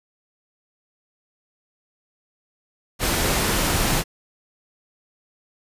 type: noise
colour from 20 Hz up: pink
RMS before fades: -21 dBFS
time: 2.99-4.04 s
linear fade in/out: 50 ms
effects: resampled to 32000 Hz